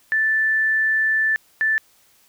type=tone pair in turn; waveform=sine; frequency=1760 / 1760 Hz; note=A6 / A6; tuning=0 / 0 cents; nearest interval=unison; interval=0 cents; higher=neither; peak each=-16 / -16 dBFS; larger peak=neither; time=0.12-1.36 / 1.61-1.78 s; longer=first; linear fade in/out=0 ms; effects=white hiss -57 dBFS RMS until 2.28 s